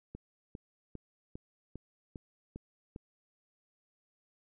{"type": "click train", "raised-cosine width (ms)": 3, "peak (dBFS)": -30, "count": 8, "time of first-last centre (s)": [0.15, 2.961], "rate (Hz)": 2.49, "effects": []}